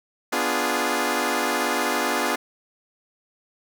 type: chord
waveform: 10% pulse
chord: B diminished seventh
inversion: none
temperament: equal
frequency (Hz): 246.9 / 293.7 / 349.2 / 415.3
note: B3 / D4 / F4 / Ab4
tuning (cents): 0 / 0 / 0 / 0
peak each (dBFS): -19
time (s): 0.32-2.36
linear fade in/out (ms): 10
effects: none